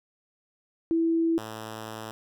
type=tone pair in turn; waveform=sine / 5% pulse; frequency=329.8 / 110.06 Hz; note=E4 / A2; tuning=+1 / +1 cents; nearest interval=octave + perfect fifth; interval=1900 cents; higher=first; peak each=-21 / -25 dBFS; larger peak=first; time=0.91-1.38 / 1.38-2.11 s; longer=second; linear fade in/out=0 ms; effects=none